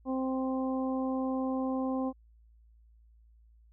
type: harmonic tone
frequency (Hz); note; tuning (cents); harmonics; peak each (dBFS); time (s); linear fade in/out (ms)
261.6; C4; 0; 1 / 2 / 3 / 4; -30 / -36 / -40 / -42; 0.05-2.13; 50
effects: added 56 Hz sine -57 dBFS peak until 3.72 s